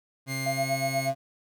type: tone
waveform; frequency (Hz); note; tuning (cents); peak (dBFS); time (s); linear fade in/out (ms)
30% pulse; 133.8; C3; +39; -29; 0.26-1.15; 50
type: tone with pitch glide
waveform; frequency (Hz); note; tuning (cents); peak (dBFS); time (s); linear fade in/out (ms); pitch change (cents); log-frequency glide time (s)
sawtooth; 2111 to 2172; C7 to C#7; +15 to -36; -29; 0.27-1.11; 50; +49; 0.5-0.7
type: tone with tremolo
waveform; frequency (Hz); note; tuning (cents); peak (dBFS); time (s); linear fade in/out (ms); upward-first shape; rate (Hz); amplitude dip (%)
sine; 680; F5; -46; -23; 0.46-1.15; 5; sine; 8.3; 100
effects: none